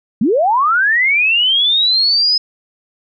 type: linear sweep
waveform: sine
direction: up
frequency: 185 to 5100 Hz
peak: -10 dBFS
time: 0.21-2.38 s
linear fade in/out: 5 ms
effects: none